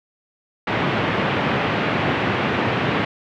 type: band-pass noise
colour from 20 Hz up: pink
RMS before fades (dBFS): -21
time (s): 0.67-3.05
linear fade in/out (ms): 5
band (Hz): 110 to 2900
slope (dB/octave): 24
effects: none